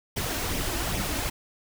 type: noise with flanger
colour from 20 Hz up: pink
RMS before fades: -29 dBFS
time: 0.16-1.3 s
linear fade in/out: 10 ms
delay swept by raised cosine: 0.33 to 3.33 ms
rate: 2.5 Hz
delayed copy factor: +0.55
effects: none